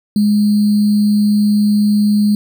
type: tone with sample-and-hold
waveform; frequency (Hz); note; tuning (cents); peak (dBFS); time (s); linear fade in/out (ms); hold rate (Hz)
sine; 208; G#3; +3; -9; 0.16-2.35; 2; 4410
effects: none